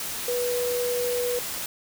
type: tone in noise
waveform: sine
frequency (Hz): 488.6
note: B4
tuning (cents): -19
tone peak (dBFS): -24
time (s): 0.28-1.39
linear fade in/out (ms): 2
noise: white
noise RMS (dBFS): -32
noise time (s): 0-1.66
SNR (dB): +5
effects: none